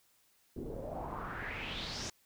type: noise with low-pass filter sweep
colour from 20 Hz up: pink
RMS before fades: -41 dBFS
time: 0.56-2.1 s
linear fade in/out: 5 ms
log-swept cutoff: 330 to 6500 Hz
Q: 4.2
effects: white hiss -70 dBFS RMS until 2.25 s